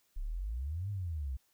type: exponential two-way sweep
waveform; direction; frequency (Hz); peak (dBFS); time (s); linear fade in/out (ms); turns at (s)
sine; up then down; 31.4 to 104.3 to 62.1; -34; 0.16-1.37; 10; 0.9
effects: white hiss -73 dBFS RMS until 1.53 s